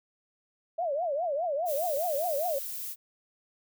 sine tone with vibrato, 631 Hz, D#5, 24 cents sharp, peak -27 dBFS, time 0.78-2.59 s, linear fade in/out 10 ms, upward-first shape triangle, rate 4.9 Hz, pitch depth 280 cents each way
violet noise, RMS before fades -37 dBFS, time 1.65-2.96 s, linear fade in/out 50 ms
effects none

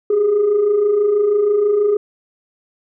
sine tone pair together, 389.1 / 415.3 Hz, G4 / G#4, -13 / 0 cents, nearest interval minor second, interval 113 cents, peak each -20 / -11 dBFS, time 0.1-1.97 s, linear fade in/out 5 ms, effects tanh soft clip ceiling -9 dBFS

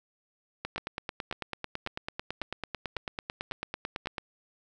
two click trains, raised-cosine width 0.3 ms, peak -17 / -19 dBFS, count 33 / 7, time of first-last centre 0.65-4.182 / 0.78-4.059 s, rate 9.06 / 1.83 Hz, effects none

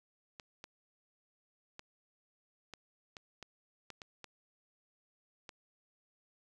clicks, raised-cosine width 0.2 ms, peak -29 dBFS, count 10, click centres 0.398 / 0.641 / 1.794 / 2.737 / 3.168 / 3.427 / 3.903 / 4.018 / 4.243 / 5.492 s, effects 11-bit

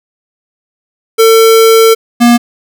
square tone pair in turn, 450 / 238.4 Hz, A4 / A#3, +39 / +39 cents, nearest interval major seventh, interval 1100 cents, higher first, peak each -3 dBFS, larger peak neither, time 1.18-1.95 / 2.2-2.38 s, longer first, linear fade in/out 20 ms, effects none

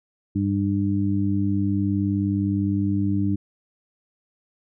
harmonic tone, 99.5 Hz, G2, 26 cents sharp, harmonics 1 / 2 / 3, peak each -24 / -24 / -24 dBFS, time 0.35-3.36 s, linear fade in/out 10 ms, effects none

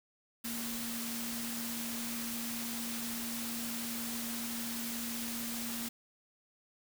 sine tone in noise, 233.1 Hz, A#3, in tune, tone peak -40 dBFS, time 0.44-5.89 s, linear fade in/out 10 ms, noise white, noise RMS -40 dBFS, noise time 0.44-5.89 s, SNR -3 dB, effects none

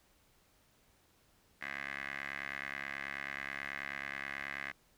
15% pulse tone with band-pass filter, 69.3 Hz, C#2, in tune, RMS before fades -42 dBFS, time 1.61-4.72 s, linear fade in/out 10 ms, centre 1900 Hz, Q 5.6, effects pink hiss -69 dBFS RMS until 4.97 s

